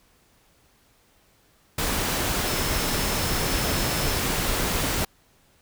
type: tone in noise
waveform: sine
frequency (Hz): 5274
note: E8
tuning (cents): 0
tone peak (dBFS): -36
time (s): 2.47-4.18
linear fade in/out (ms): 5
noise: pink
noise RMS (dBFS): -25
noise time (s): 1.78-5.05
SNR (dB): -14
effects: pink hiss -61 dBFS RMS until 5.61 s